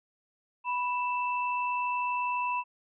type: tone pair together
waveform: sine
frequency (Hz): 986.1 / 2654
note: B5 / E7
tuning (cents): -3 / +11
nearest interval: octave + perfect fourth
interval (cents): 1714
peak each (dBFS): -28 / -35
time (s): 0.64-2.64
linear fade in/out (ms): 50
effects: none